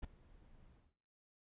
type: noise with ADSR envelope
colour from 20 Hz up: brown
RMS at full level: -39 dBFS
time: 0.02-0.95 s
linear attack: 20 ms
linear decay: 11 ms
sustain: -24 dB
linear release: 220 ms
effects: noise-tail reverb RT60 0.7 s tail -19 dB re dry + resampled to 8000 Hz